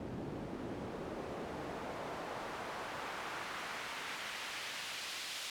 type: noise with band-pass filter sweep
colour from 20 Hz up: pink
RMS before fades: -43 dBFS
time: 0-5.5 s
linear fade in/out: 2 ms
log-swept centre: 230 to 3900 Hz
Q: 0.88
effects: none